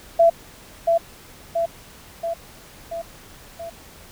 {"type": "tone with echo", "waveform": "sine", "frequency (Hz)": 671, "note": "E5", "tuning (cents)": 31, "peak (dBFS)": -10, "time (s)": [0.19, 0.3], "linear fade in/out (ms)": 10, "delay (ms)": 680, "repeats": 5, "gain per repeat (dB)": -4, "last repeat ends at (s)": 3.7, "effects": ["pink hiss -45 dBFS RMS until 4.11 s"]}